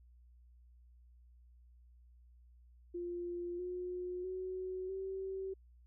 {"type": "tone with pitch steps", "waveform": "sine", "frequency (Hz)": [349.6, 360.5, 371.7, 383.2], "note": ["F4", "F#4", "F#4", "G4"], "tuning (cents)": [2, -45, 8, -39], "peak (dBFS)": -38, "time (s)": [2.94, 5.54], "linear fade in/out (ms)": 10, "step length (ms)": 650, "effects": ["added 60 Hz sine -59 dBFS peak until 5.86 s"]}